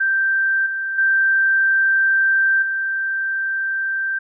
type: tone with level steps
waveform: sine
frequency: 1568 Hz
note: G6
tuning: in tune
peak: -15 / -21 / -13 / -19 dBFS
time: 0-4.19 s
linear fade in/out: 10 ms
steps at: 0.66 / 0.98 / 2.62 s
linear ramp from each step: 5 ms
effects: none